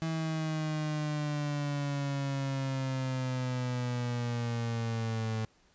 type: exponential sweep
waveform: 35% pulse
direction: down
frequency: 162.6 to 110 Hz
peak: -29 dBFS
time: 0.02-5.45 s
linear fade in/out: 0 ms
effects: pink hiss -66 dBFS RMS until 5.74 s + resampled to 16000 Hz